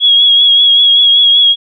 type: tone with vibrato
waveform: sine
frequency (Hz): 3321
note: G#7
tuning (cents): -1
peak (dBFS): -4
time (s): 0-1.56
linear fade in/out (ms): 50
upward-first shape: triangle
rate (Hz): 5.2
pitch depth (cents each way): 36
effects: none

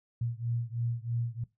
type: beating tone pair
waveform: sine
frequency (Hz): 116.54 / 119.64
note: A#2 / A#2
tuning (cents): 0 / +45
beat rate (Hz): 3.1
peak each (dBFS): -33 / -34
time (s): 0.21-1.44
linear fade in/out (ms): 5
effects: noise-tail reverb RT60 0.2 s tail -19 dB re dry

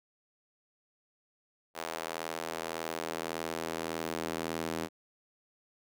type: tone with high-pass filter sweep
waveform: square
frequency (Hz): 40.87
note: E1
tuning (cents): -14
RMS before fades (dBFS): -37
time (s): 1.74-4.89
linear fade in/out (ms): 50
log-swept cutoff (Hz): 620 to 280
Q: 1
effects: none

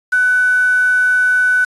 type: tone with quantisation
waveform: sine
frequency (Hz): 1496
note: F#6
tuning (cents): +19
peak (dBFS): -10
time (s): 0.12-1.65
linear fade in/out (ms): 10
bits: 5
effects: resampled to 24000 Hz

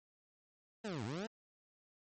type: linear two-way sweep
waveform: 20% pulse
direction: down then up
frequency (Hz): 233.1 to 96 to 233.1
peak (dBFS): -34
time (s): 0.84-1.27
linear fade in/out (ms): 10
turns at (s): 1.04
effects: MP3 32 kbps

